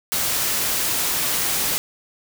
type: noise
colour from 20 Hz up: white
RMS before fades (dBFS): -22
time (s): 0.12-1.78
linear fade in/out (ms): 0
effects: none